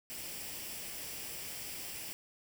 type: noise with comb filter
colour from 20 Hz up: white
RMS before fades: -43 dBFS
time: 0.1-2.13 s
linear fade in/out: 0 ms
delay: 0.38 ms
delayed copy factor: +0.5
effects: none